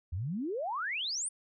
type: exponential sweep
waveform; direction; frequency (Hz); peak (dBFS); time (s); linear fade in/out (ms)
sine; up; 77.78 to 9620; -32; 0.12-1.29; 10
effects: none